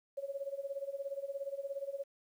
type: tone with tremolo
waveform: sine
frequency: 554.4 Hz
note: C#5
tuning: in tune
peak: -34 dBFS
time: 0.17-2.04 s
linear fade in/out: 10 ms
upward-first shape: sine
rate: 17 Hz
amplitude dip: 85%
effects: 11-bit